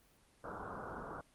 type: low-pass noise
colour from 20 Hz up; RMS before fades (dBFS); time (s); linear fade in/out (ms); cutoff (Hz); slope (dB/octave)
white; -45; 0.44-1.21; 2; 1500; 96
effects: pink hiss -68 dBFS RMS until 1.34 s + Opus 24 kbps